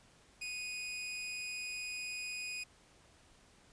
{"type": "tone with amplitude modulation", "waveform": "sawtooth", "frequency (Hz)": 2489, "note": "D#7", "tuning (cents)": 0, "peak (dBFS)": -34, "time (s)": [0.41, 2.64], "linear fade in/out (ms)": 10, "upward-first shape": "sine", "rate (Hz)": 294, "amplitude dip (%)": 40, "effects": ["pink hiss -64 dBFS RMS until 3.72 s", "resampled to 22050 Hz"]}